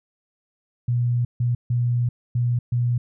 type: tone bursts at uneven times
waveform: sine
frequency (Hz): 121.1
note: B2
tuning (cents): -34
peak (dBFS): -18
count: 5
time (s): 0.88-1.25 / 1.4-1.55 / 1.7-2.09 / 2.35-2.59 / 2.72-2.98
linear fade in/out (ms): 5
effects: none